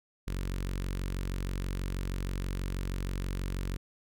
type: tone with notch filter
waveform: sawtooth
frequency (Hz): 46.25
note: F#1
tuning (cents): 0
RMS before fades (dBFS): -34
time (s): 0.27-3.77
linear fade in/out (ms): 10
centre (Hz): 740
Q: 1.1
effects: none